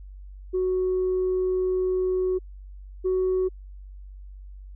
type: tone pair in turn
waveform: sine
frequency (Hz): 370 / 372.1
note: F#4 / F#4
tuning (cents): 0 / +10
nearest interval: unison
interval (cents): 10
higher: second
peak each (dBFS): -20 / -19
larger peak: second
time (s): 0.53-2.39 / 3.04-3.49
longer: first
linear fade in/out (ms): 20
effects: tanh soft clip ceiling -18 dBFS + added 48 Hz sine -39 dBFS peak until 4.75 s